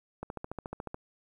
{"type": "click train", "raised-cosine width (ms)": 1, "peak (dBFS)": -23, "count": 11, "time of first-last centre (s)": [0.23, 0.944], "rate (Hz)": 14, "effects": ["10-bit"]}